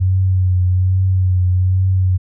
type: tone with vibrato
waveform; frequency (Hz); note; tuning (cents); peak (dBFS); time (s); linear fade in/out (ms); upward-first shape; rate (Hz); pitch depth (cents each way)
sine; 92.5; F#2; 0; -11; 0-2.18; 20; triangle; 1.2; 38
effects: none